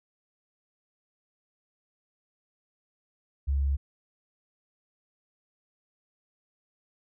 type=tone; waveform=sine; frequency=69.3 Hz; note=C#2; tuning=in tune; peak=-23 dBFS; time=3.47-3.77 s; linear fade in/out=20 ms; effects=none